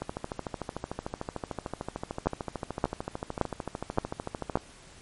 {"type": "two click trains", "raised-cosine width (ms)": 1, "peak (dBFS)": [-9, -18], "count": [5, 62], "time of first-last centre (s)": [[2.27, 4.556], [0.02, 4.572]], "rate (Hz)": [1.75, 13.4], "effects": ["pink hiss -52 dBFS RMS until 5.01 s", "MP3 48 kbps"]}